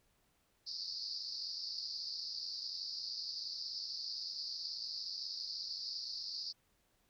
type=band-pass noise; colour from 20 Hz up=white; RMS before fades=-43 dBFS; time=0.66-6.53 s; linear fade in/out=20 ms; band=4400 to 5100 Hz; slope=96 dB/octave; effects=pink hiss -75 dBFS RMS until 7.09 s